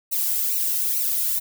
violet noise with flanger, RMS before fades -23 dBFS, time 0.11-1.4 s, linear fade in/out 20 ms, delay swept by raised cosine 0.58 to 1.78 ms, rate 2.3 Hz, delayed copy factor -0.8, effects none

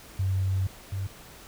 sine tone pair in turn, 95.1 / 97.15 Hz, F#2 / G2, +48 / -15 cents, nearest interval unison, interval 37 cents, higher second, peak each -23 / -28 dBFS, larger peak first, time 0.19-0.67 / 0.92-1.07 s, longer first, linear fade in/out 5 ms, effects pink hiss -48 dBFS RMS until 1.47 s

